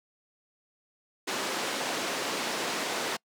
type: band-pass noise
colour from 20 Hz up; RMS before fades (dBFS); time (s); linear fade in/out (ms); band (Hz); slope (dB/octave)
pink; -32; 1.27-3.17; 10; 310 to 7000; 12
effects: noise-tail reverb RT60 0.1 s tail -26 dB re dry + high-pass 150 Hz 12 dB/octave